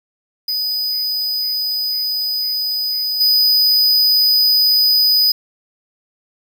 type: tone with level steps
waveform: square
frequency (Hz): 4979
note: D#8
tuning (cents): 0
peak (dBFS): -18 / -11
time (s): 0.48-5.32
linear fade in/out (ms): 5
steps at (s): 3.2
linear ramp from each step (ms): 10
effects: 7-bit